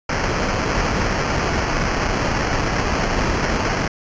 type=noise with sample-and-hold; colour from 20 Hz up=pink; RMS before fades=-20 dBFS; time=0.09-3.88 s; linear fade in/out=5 ms; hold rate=3675 Hz; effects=resampled to 16000 Hz